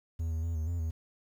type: tone with pitch steps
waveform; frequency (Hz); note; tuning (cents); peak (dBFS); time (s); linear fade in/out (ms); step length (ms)
triangle; 82 / 80.4 / 83.7 / 78.6 / 86 / 80.7; E2 / E2 / E2 / D#2 / F2 / E2; -9 / -43 / +27 / +18 / -26 / -36; -28; 0.19-0.91; 10; 120
effects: 10-bit